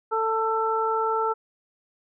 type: harmonic tone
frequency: 444.6 Hz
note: A4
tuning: 18 cents sharp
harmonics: 1 / 2 / 3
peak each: -26 / -26 / -26 dBFS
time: 0.11-1.34 s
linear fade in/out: 20 ms
effects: none